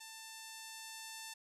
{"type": "tone with level ramp", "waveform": "5% pulse", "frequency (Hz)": 890, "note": "A5", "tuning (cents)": 20, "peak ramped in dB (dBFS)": [-37, -33], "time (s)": [0, 1.34], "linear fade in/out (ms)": 10, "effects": ["low-pass 12000 Hz 12 dB/octave"]}